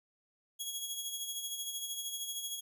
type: tone with tremolo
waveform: 15% pulse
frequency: 3322 Hz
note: G#7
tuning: in tune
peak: -28 dBFS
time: 0.59-2.61 s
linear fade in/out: 20 ms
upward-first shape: sine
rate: 13 Hz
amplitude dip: 50%
effects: none